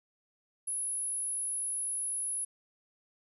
sine tone, 10548 Hz, E9, in tune, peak -29 dBFS, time 0.67-2.45 s, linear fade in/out 10 ms, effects tanh soft clip ceiling -31 dBFS

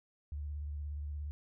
sine tone with vibrato, 73.42 Hz, D2, in tune, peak -37 dBFS, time 0.32-1.31 s, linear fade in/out 0 ms, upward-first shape square, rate 17 Hz, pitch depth 41 cents each way, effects none

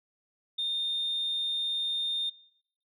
sine tone, 3639 Hz, A#7, 42 cents flat, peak -27 dBFS, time 0.58-2.3 s, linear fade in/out 10 ms, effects noise-tail reverb RT60 0.8 s tail -22 dB re dry + tanh soft clip ceiling -24 dBFS

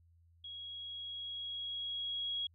sine tone with level ramp, 3311 Hz, G#7, 6 cents flat, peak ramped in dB -44 to -34 dBFS, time 0.44-2.47 s, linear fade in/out 5 ms, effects added 84 Hz sine -63 dBFS peak until 2.54 s

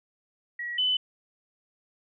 sine tone pair in turn, 1918 / 3013 Hz, A#6 / F#7, +49 / +31 cents, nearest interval minor sixth, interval 782 cents, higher second, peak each -31 / -22 dBFS, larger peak second, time 0.59-0.78 / 0.78-0.97 s, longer neither, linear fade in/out 5 ms, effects none

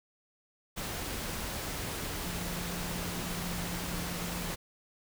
sine tone in noise, 174.61 Hz, F3, in tune, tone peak -39 dBFS, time 2.24-4.52 s, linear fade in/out 20 ms, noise pink, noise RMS -37 dBFS, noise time 0.76-4.56 s, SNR -5 dB, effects none

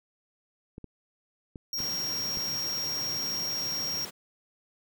clicks, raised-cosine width 3 ms, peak -28 dBFS, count 5, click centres 0.781 / 0.843 / 1.558 / 1.804 / 2.372 s
square tone, 5588 Hz, F8, in tune, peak -30 dBFS, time 1.73-4.05 s, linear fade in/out 2 ms
pink high-pass noise, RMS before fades -42 dBFS, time 1.77-4.11 s, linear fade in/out 20 ms, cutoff 100 Hz, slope 48 dB/octave
effects none

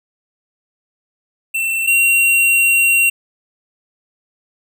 square tone pair in turn, 2691 / 2746 Hz, E7 / F7, +35 / -30 cents, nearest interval unison, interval 35 cents, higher second, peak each -17 / -11 dBFS, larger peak second, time 1.54-1.87 / 1.87-3.1 s, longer second, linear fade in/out 10 ms, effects none

